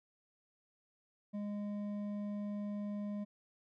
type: tone with hard clipping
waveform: sine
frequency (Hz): 205.7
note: G#3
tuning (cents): -16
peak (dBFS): -39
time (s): 1.33-3.25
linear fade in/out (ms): 20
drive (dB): 7
effects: none